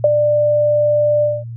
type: tone with ADSR envelope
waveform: sine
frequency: 593 Hz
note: D5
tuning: 17 cents sharp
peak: -6 dBFS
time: 0.04-1.44 s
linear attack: 3 ms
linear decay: 30 ms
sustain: -5 dB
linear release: 210 ms
effects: added 116 Hz sine -26 dBFS peak until 1.56 s